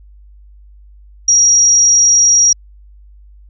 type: tone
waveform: sine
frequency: 5690 Hz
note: F8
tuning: 31 cents sharp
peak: -6 dBFS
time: 1.28-2.53 s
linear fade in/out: 5 ms
effects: added 50 Hz sine -38 dBFS peak until 3.49 s